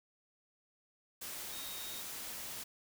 sine tone in noise, 3729 Hz, A#7, in tune, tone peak -48 dBFS, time 1.52-2.01 s, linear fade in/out 10 ms, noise white, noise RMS -44 dBFS, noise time 1.21-2.64 s, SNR -7 dB, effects none

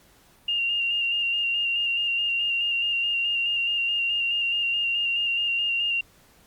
sine tone with vibrato, 2794 Hz, F7, in tune, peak -22 dBFS, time 0.48-6.01 s, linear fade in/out 5 ms, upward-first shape square, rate 4.7 Hz, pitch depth 21 cents each way, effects pink hiss -57 dBFS RMS until 6.46 s + Opus 48 kbps

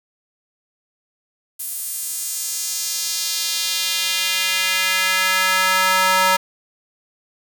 square tone with high-pass filter sweep, 187 Hz, F#3, 19 cents sharp, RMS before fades -20 dBFS, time 1.59-6.37 s, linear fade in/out 10 ms, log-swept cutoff 11000 to 970 Hz, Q 1.4, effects 7-bit

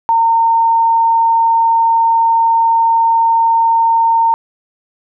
sine tone, 914 Hz, A#5, 34 cents flat, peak -8 dBFS, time 0.09-4.34 s, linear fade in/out 0 ms, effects none

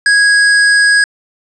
square tone, 1654 Hz, G#6, 8 cents flat, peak -7 dBFS, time 0.06-1.04 s, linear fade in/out 2 ms, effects resampled to 22050 Hz + 8-bit

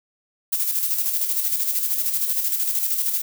violet noise with tremolo, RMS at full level -21 dBFS, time 0.52-3.22 s, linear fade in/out 10 ms, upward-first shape square, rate 13 Hz, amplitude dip 45%, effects none

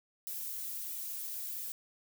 violet noise with flanger, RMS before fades -40 dBFS, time 0.27-1.72 s, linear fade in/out 0 ms, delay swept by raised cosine 1.8 to 5.8 ms, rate 1.5 Hz, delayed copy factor -0.95, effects none

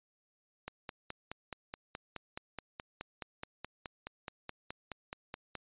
click train, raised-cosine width 0.3 ms, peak -24 dBFS, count 24, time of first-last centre 0.68-5.553 s, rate 4.72 Hz, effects resampled to 8000 Hz

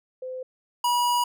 sine / square tone pair in turn, 513 / 968.4 Hz, C5 / B5, -34 / -34 cents, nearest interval major seventh, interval 1100 cents, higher second, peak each -31 / -21 dBFS, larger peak second, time 0.22-0.43 / 0.84-1.24 s, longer second, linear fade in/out 5 ms, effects none

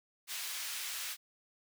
pink high-pass noise, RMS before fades -40 dBFS, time 0.27-1.17 s, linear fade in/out 50 ms, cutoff 2100 Hz, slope 12 dB/octave, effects none

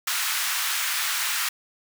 pink high-pass noise, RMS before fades -26 dBFS, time 0.07-1.49 s, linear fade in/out 5 ms, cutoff 1200 Hz, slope 24 dB/octave, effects none

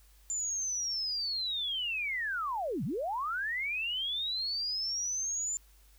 sine linear two-way sweep, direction down then up, 7190 to 117.5 to 7190 Hz, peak -31 dBFS, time 0.3-5.57 s, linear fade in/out 0 ms, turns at 2.84 s, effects added 50 Hz sine -58 dBFS peak until 5.98 s + white hiss -65 dBFS RMS until 5.98 s

